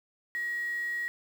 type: tone with quantisation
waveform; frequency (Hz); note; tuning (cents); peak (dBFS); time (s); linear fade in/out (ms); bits
sine; 1902; A#6; +34; -30; 0.35-1.08; 0; 8
effects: none